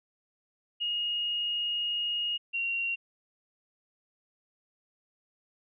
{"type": "tone pair in turn", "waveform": "sine", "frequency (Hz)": [2866, 2754], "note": ["F7", "F7"], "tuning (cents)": [44, -25], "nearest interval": "minor second", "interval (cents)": 69, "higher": "first", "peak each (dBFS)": -28, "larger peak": "neither", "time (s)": [[0.8, 2.38], [2.53, 2.96]], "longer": "first", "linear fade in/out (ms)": 20, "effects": []}